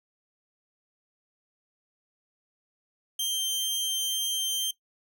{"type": "tone", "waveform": "sawtooth", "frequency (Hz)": 3149, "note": "G7", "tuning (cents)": 7, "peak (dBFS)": -23, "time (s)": [3.19, 4.71], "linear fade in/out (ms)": 5, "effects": ["noise-tail reverb RT60 0.1 s tail -17 dB re dry"]}